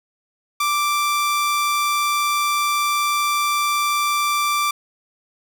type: tone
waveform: sawtooth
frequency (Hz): 1174.7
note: D6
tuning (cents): 0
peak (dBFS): -14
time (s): 0.6-4.71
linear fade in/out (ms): 5
effects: none